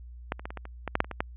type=clicks; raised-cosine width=0.5 ms; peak=-13 / -26 / -20 / -24 / -22 / -27 / -16 / -9 / -6 / -26 / -20 / -11 dBFS; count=12; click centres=0.321 / 0.395 / 0.455 / 0.505 / 0.573 / 0.654 / 0.877 / 0.954 / 1.004 / 1.045 / 1.113 / 1.205 s; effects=added 60 Hz sine -42 dBFS peak until 1.36 s + resampled to 8000 Hz